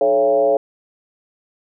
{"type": "tone with frequency modulation", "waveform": "sine", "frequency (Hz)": 554.4, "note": "C#5", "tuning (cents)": 0, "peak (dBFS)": -12, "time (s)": [0.01, 0.57], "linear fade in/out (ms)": 2, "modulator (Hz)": 125, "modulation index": 1.1, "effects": []}